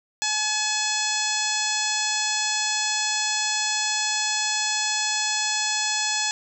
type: harmonic tone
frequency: 853 Hz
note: G#5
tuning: 46 cents sharp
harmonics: 1 / 2 / 3 / 4 / 5 / 6 / 7 / 8 / 9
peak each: -31 / -31 / -31 / -31 / -31 / -31 / -31 / -31 / -31 dBFS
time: 0.22-6.31 s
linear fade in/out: 0 ms
effects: none